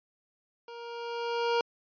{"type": "tone with level ramp", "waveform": "25% pulse", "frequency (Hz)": 470, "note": "A#4", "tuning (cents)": 14, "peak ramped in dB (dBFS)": [-39, -20], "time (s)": [0.68, 1.61], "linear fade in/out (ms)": 2, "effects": ["resampled to 11025 Hz"]}